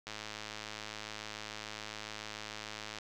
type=click train; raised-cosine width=0.2 ms; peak=-24 dBFS; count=313; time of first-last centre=0.07-2.986 s; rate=107 Hz; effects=none